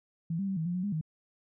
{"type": "tone with pitch steps", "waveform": "sine", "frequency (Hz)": [165.3, 196.6, 192.6, 160.3, 175.5, 181.9, 204.2, 157.2], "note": ["E3", "G3", "G3", "E3", "F3", "F#3", "G#3", "D#3"], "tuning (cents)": [5, 5, -30, -48, 9, -29, -29, 18], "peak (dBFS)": -29, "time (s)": [0.3, 1.012], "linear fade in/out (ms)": 5, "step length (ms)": 89, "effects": []}